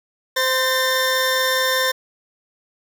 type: tone pair together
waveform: 20% pulse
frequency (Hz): 519 / 1804.1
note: C5 / A6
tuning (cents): -14 / +43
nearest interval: octave + minor seventh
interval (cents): 2157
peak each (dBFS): -15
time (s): 0.36-1.92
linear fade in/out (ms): 10
effects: none